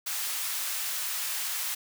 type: high-pass noise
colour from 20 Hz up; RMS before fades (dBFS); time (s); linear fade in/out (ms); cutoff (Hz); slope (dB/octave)
white; -32; 0.06-1.75; 10; 1000; 12
effects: none